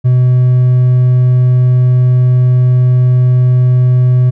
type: tone with hard clipping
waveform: triangle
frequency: 125.7 Hz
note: B2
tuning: 31 cents sharp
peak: -6 dBFS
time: 0.04-4.31 s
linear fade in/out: 20 ms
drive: 5 dB
effects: none